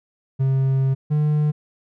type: tone pair in turn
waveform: triangle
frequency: 133.8 / 150.19 Hz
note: C3 / D3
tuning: +39 / +39 cents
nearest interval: major second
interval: 200 cents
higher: second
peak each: -14 dBFS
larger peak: neither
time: 0.39-0.95 / 1.1-1.52 s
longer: first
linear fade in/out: 20 ms
effects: none